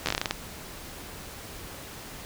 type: slowing click train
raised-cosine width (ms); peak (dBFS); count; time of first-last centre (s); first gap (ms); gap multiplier
0.2; -8; 10; 0.06-0.31; 12; 1.2
effects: pink hiss -42 dBFS RMS until 2.25 s